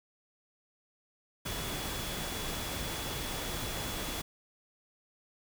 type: tone in noise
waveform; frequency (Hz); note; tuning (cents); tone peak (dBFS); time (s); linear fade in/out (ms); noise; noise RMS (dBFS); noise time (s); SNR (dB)
sine; 3400; G#7; +40; -45; 1.45-4.22; 10; pink; -37; 1.45-4.22; -11
effects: none